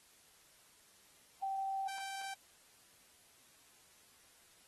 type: tone pair in turn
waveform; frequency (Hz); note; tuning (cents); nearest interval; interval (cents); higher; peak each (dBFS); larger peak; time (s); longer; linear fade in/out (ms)
sine / sawtooth; 777 / 780.1; G5 / G5; -16 / -9; unison; 7; second; -35 / -38; first; 1.42-1.88 / 1.88-2.34; neither; 5
effects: white hiss -65 dBFS RMS until 4.67 s + AAC 32 kbps